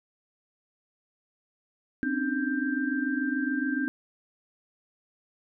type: tone cluster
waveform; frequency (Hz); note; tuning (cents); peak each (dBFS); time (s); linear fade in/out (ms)
sine; 256.9 / 276.9 / 303.9 / 1576; C4 / C#4 / D#4 / G6; -32 / -2 / -41 / +9; -30 / -31 / -32 / -32; 2.03-3.88; 0
effects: none